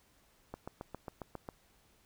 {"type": "click train", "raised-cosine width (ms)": 1, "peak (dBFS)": -27, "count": 8, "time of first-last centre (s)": [0.54, 1.489], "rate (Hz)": 7.38, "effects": ["pink hiss -68 dBFS RMS until 2.05 s"]}